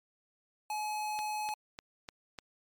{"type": "tone", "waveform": "square", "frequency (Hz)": 849, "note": "G#5", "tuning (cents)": 38, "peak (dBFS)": -34, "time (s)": [0.7, 1.54], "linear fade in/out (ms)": 2}
{"type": "click train", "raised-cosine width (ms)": 0.2, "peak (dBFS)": -25, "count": 5, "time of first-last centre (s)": [1.19, 2.388], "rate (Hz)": 3.34}
{"effects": ["MP3 96 kbps"]}